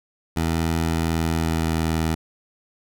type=tone with pitch glide; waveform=15% pulse; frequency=81.9 to 80.68 Hz; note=E2 to E2; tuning=-11 to -37 cents; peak=-14 dBFS; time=0.36-2.15 s; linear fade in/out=10 ms; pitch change=-26 cents; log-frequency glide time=1.12-1.9 s; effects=none